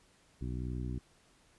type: harmonic tone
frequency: 61.8 Hz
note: B1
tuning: 2 cents sharp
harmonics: 1 / 2 / 3 / 4 / 5 / 6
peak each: -38 / -39 / -45 / -45 / -47 / -51 dBFS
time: 0.41-0.99 s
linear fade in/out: 5 ms
effects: pink hiss -66 dBFS RMS until 1.58 s + resampled to 24000 Hz